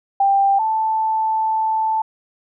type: tone pair in turn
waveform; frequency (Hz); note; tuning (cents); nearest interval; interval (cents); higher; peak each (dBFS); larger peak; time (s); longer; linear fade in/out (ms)
sine; 790 / 879.7; G5 / A5; +13 / -1; major second; 186; second; -12 / -16; first; 0.2-0.59 / 0.59-2.02; second; 5
effects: none